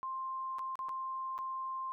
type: tone with dropouts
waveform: sine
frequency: 1052 Hz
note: C6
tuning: 9 cents sharp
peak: -36 dBFS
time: 0.03-1.92 s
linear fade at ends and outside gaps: 0 ms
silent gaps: 0.585-0.592 / 0.755-0.791 / 0.886-0.892 / 1.38-1.388 s
effects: none